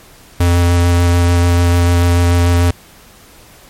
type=tone with vibrato; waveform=square; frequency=87 Hz; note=F2; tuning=6 cents flat; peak=-9 dBFS; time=0.4-2.71 s; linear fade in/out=5 ms; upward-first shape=square; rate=6.8 Hz; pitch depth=9 cents each way; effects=pink hiss -42 dBFS RMS until 3.69 s + MP3 64 kbps